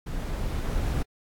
brown noise with level ramp, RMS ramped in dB -31 to -26 dBFS, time 0.06-1.03 s, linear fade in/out 10 ms, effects AAC 64 kbps

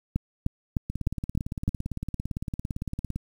two click trains, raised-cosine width 5 ms, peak -18 / -12 dBFS, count 41 / 6, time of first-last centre 0.9-3.16 / 0.16-1.68 s, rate 17.7 / 3.29 Hz, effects 8-bit

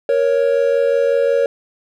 triangle tone pair together, 468.9 / 554.4 Hz, A#4 / C#5, +10 / 0 cents, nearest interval minor third, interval 290 cents, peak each -14 / -13 dBFS, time 0.09-1.46 s, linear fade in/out 2 ms, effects none

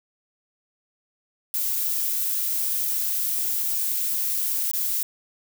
violet noise with dropouts, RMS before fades -25 dBFS, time 1.54-5.03 s, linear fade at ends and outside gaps 1 ms, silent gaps 4.714-4.734 s, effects none

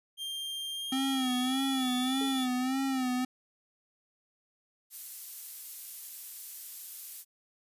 45% pulse tone with pitch glide, 3187 to 3455 Hz, G7 to A7, +28 to -32 cents, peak -35 dBFS, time 0.17-2.48 s, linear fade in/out 50 ms, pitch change +140 cents, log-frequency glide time 0.72-1.98 s
square tone with vibrato, 260 Hz, C4, 11 cents flat, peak -29 dBFS, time 0.92-3.25 s, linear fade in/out 5 ms, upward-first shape sine, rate 1.7 Hz, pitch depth 70 cents each way
sine tone with exponential decay, 426.6 Hz, G#4, 46 cents sharp, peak -36 dBFS, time 2.21-2.4 s, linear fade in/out 2 ms, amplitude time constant 41 ms
violet noise, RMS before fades -40 dBFS, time 4.9-7.25 s, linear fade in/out 50 ms
effects resampled to 32000 Hz

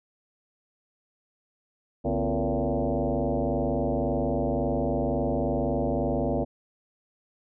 sine tone with frequency modulation, 164.81 Hz, E3, in tune, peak -23 dBFS, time 2.04-6.45 s, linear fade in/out 20 ms, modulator 102 Hz, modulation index 5.3, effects none

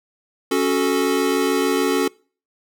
square chord, F# minor, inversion second, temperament equal with one note detuned, 277.2 / 370 / 436.5 Hz, C#4 / F#4 / A4, 0 / 0 / -14 cents, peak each -22 dBFS, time 0.51-2.08 s, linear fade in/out 5 ms, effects noise-tail reverb RT60 0.4 s tail -25 dB re dry

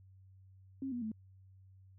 sine tone with pitch steps, 268.7 / 242.2 / 218.3 Hz, C4 / B3 / A3, +46 / -34 / -13 cents, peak -36 dBFS, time 0.82-1.117 s, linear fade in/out 2 ms, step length 99 ms, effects added 95 Hz sine -57 dBFS peak until 1.98 s

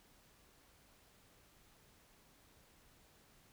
silence, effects pink hiss -67 dBFS RMS until 3.52 s

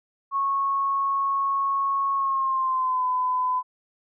sine tone with pitch glide, 1100 to 1008.7 Hz, C#6 to B5, -14 to +36 cents, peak -21 dBFS, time 0.31-3.63 s, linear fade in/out 50 ms, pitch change -150 cents, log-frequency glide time 2.15-3.05 s, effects none

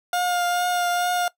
30% pulse tone with vibrato, 710 Hz, F5, 28 cents sharp, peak -18 dBFS, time 0.13-1.28 s, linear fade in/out 2 ms, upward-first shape triangle, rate 2.3 Hz, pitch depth 20 cents each way, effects noise-tail reverb RT60 0.1 s tail -19 dB re dry

